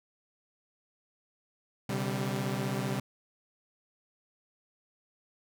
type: tone cluster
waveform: sawtooth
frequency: 128 / 143.5 / 195.7 Hz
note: C3 / D3 / G3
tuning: -38 / -40 / -3 cents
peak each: -30 / -33 / -30 dBFS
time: 1.89-3 s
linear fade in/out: 5 ms
effects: none